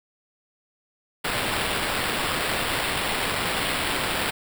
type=noise with sample-and-hold; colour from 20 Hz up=blue; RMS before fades=-26 dBFS; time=1.24-4.31 s; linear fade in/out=10 ms; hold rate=6300 Hz; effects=none